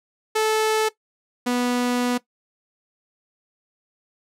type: tone pair in turn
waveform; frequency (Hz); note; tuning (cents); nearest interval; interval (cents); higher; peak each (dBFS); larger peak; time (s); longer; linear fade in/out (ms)
sawtooth; 435.9 / 245.6; A4 / B3; -16 / -9; minor seventh; 993; first; -14 / -16; first; 0.35-0.89 / 1.46-2.18; second; 10
effects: noise-tail reverb RT60 0.1 s tail -17 dB re dry + low-pass 12000 Hz 12 dB/octave